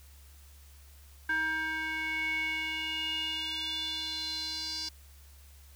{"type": "tone with band-pass filter sweep", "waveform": "square", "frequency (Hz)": 316.6, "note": "D#4", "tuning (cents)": 30, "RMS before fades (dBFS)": -34, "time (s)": [1.29, 4.89], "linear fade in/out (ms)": 5, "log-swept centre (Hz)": [1600, 4900], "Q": 6.2, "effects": ["added 70 Hz sine -52 dBFS peak until 5.75 s", "white hiss -60 dBFS RMS until 5.75 s"]}